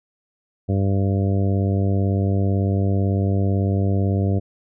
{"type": "harmonic tone", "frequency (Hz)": 98, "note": "G2", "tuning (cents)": 0, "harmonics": [1, 2, 3, 4, 5, 6, 7], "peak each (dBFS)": [-18, -24, -28, -30, -32, -34, -35], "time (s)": [0.68, 4.4], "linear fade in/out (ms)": 20, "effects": []}